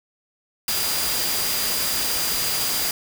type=tone in noise; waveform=sine; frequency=4822 Hz; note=D8; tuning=45 cents sharp; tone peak=-28 dBFS; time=0.68-2.91 s; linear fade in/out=2 ms; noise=white; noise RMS=-24 dBFS; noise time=0.68-2.91 s; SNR=-7 dB; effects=none